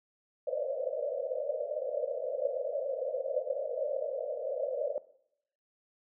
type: band-pass noise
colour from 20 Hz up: white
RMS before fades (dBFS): -34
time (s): 0.47-4.98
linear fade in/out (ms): 2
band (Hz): 500 to 610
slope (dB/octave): 96
effects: noise-tail reverb RT60 0.7 s tail -18 dB re dry